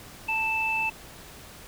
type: tone pair together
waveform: sine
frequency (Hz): 888.3 / 2639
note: A5 / E7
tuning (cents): +16 / +1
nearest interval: octave + perfect fifth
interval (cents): 1885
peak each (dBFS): -30 / -25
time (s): 0.28-0.9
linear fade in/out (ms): 10
effects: pink hiss -46 dBFS RMS until 1.67 s